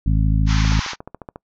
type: harmonic tone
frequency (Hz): 53.4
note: G#1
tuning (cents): +49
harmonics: 1 / 2 / 3 / 4 / 5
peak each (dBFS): -16 / -20 / -22 / -28 / -29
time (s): 0.06-0.8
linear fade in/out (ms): 5
type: band-pass noise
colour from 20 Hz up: pink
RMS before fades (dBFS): -28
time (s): 0.46-0.96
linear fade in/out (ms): 50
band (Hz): 810 to 6500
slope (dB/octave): 96
type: click train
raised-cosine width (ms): 1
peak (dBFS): -19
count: 11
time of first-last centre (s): 0.65-1.359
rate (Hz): 14.1
effects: noise-tail reverb RT60 0.1 s tail -26 dB re dry